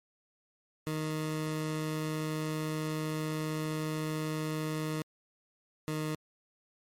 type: tone pair in turn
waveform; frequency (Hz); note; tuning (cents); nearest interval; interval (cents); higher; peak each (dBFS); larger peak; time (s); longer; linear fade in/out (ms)
20% pulse; 155.56 / 154.68; D#3 / D#3; 0 / -10; unison; 10; first; -27; neither; 0.87-5.02 / 5.88-6.15; first; 0
effects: MP3 64 kbps